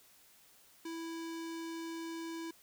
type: tone with low-pass filter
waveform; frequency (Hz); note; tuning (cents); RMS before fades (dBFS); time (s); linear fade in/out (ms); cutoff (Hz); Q
square; 329.6; E4; 0; -42; 0.85-2.51; 5; 7300; 1.2
effects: white hiss -63 dBFS RMS until 2.62 s